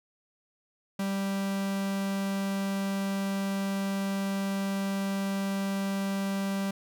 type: tone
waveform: 45% pulse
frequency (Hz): 196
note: G3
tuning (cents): 0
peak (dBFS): -28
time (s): 0.99-6.71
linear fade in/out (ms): 5
effects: none